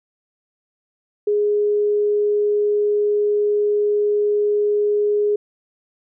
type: tone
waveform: sine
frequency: 415.3 Hz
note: G#4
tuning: in tune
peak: -15 dBFS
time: 1.27-5.36 s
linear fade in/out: 5 ms
effects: none